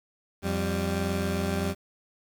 20% pulse tone pair together, 87.62 / 196.7 Hz, F2 / G3, +6 / +6 cents, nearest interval octave + major second, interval 1400 cents, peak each -24 dBFS, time 0.42-1.75 s, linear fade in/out 50 ms, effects 9-bit

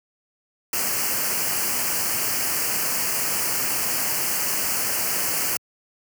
white band-stop noise, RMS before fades -24 dBFS, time 0.73-5.57 s, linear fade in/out 2 ms, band 3000 to 4400 Hz, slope 96 dB/octave, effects high-pass 100 Hz 12 dB/octave

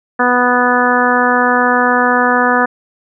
harmonic tone, 246.9 Hz, B3, in tune, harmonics 1 / 2 / 3 / 4 / 5 / 6 / 7, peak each -17 / -17 / -17 / -17 / -17 / -17 / -17 dBFS, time 0.19-2.66 s, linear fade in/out 10 ms, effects none

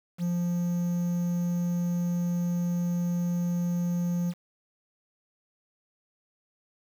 triangle tone with quantisation, 174.61 Hz, F3, in tune, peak -23 dBFS, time 0.18-4.34 s, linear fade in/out 50 ms, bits 8, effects none

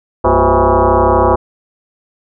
sine tone with frequency modulation, 238.3 Hz, A#3, 38 cents sharp, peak -7 dBFS, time 0.24-1.36 s, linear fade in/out 10 ms, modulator 148 Hz, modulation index 6.1, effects none

